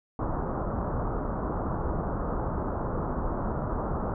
pink low-pass noise, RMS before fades -30 dBFS, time 0.19-4.14 s, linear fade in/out 2 ms, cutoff 1300 Hz, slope 48 dB/octave, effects none

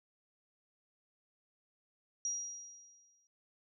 sine tone with exponential decay, 5730 Hz, F8, 44 cents sharp, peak -32 dBFS, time 2.25-3.27 s, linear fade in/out 1 ms, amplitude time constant 220 ms, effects none

